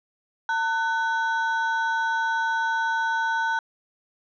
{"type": "ring-modulated tone", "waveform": "triangle", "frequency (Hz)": 1201, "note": "D6", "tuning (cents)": 38, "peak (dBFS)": -17, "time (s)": [0.49, 3.59], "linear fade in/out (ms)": 2, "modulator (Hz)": 297, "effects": ["resampled to 16000 Hz"]}